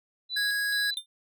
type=tone with tremolo; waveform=sine; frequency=3983 Hz; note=B7; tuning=14 cents sharp; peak=-29 dBFS; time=0.29-0.98 s; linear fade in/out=50 ms; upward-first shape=square; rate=2.3 Hz; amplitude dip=70%
type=tone; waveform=square; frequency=1655 Hz; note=G#6; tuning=6 cents flat; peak=-27 dBFS; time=0.36-0.91 s; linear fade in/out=10 ms
type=tone with exponential decay; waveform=square; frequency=3600 Hz; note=A7; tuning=39 cents sharp; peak=-26 dBFS; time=0.97-1.06 s; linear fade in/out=2 ms; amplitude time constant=18 ms
effects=none